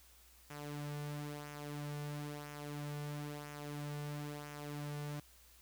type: tone with flanger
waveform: sawtooth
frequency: 146.83 Hz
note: D3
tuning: in tune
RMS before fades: -44 dBFS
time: 0.5-5.2 s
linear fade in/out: 5 ms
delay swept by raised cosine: 0.23 to 3.13 ms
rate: 1 Hz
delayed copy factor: -0.55
effects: added 60 Hz sine -65 dBFS peak until 5.61 s + white hiss -64 dBFS RMS until 5.61 s